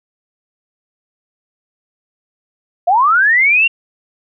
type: linear sweep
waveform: sine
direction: up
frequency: 657 to 2794 Hz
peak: -8 dBFS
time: 2.87-3.68 s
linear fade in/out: 10 ms
effects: none